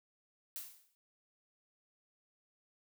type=noise with exponential decay; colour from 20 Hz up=blue; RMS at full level=-41 dBFS; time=0.56-0.95 s; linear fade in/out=0 ms; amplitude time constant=84 ms; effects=none